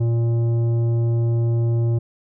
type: tone with tanh clipping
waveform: sine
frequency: 116.54 Hz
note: A#2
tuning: in tune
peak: -18 dBFS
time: 0-1.99 s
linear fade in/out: 10 ms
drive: 10 dB
effects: none